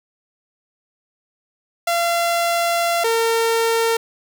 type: tone pair in turn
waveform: sawtooth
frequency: 684 / 456.5 Hz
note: F5 / A#4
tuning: -36 / -36 cents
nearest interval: perfect fifth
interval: 700 cents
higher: first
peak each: -13 / -12 dBFS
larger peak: second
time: 1.87-3.04 / 3.04-3.97 s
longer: first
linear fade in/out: 5 ms
effects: none